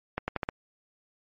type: accelerating click train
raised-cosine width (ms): 0.5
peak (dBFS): -14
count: 5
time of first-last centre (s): 0.18-0.489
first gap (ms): 100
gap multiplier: 0.83
effects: MP3 32 kbps